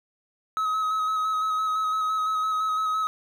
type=tone with vibrato; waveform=triangle; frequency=1277 Hz; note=D#6; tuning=45 cents sharp; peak=-21 dBFS; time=0.57-3.07 s; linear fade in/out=0 ms; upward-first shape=square; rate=5.9 Hz; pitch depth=16 cents each way; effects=none

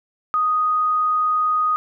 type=tone; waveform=sine; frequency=1244.5 Hz; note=D#6; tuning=in tune; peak=-16 dBFS; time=0.34-1.76 s; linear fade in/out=0 ms; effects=none

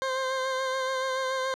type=tone with vibrato; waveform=20% pulse; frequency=524 Hz; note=C5; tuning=2 cents sharp; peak=-22 dBFS; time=0.02-1.54 s; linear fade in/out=0 ms; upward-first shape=sine; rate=7 Hz; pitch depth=25 cents each way; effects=low-pass 6000 Hz 12 dB/octave

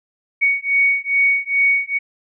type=beating tone pair; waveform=sine; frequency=2233 / 2235.4 Hz; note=C#7 / C#7; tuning=+12 / +14 cents; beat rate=2.4 Hz; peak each=-17 dBFS; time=0.41-1.99 s; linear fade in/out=20 ms; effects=none

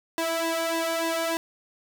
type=tone with flanger; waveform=sawtooth; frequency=329.6 Hz; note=E4; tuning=in tune; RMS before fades=-27 dBFS; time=0.18-1.37 s; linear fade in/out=0 ms; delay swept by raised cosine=1.1 to 1.74 ms; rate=3.4 Hz; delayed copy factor=+0.85; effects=none

